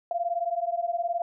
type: beating tone pair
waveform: sine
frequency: 681 / 700 Hz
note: F5 / F5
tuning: -44 / +4 cents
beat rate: 19 Hz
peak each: -28 / -29 dBFS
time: 0.11-1.22 s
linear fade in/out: 2 ms
effects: none